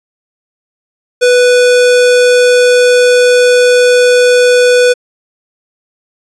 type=tone; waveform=square; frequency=493.9 Hz; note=B4; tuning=in tune; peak=-5 dBFS; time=1.21-4.94 s; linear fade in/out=20 ms; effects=resampled to 22050 Hz